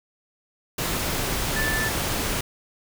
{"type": "tone in noise", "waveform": "sine", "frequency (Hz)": 1756, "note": "A6", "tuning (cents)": -4, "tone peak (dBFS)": -25, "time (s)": [1.56, 1.89], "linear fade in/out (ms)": 5, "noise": "pink", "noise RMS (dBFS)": -26, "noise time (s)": [0.78, 2.41], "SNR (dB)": -2, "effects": []}